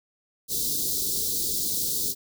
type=band-stop noise; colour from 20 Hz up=white; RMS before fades=-27 dBFS; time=0.48-2.15 s; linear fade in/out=50 ms; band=480 to 3800 Hz; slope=48 dB/octave; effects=none